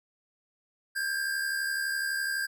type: tone pair together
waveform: square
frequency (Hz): 1589.3 / 1661.2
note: G6 / G#6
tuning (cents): +23 / 0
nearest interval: minor second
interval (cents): 77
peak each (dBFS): -30 / -37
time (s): 0.95-2.47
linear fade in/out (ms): 20
effects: none